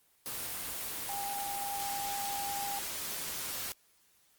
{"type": "tone in noise", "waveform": "sine", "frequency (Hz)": 802, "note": "G5", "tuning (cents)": 39, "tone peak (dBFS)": -36, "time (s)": [1.09, 2.79], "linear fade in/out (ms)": 0, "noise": "white", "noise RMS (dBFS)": -38, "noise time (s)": [0.26, 3.72], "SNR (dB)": -1, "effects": ["white hiss -68 dBFS RMS until 4.38 s", "Opus 24 kbps"]}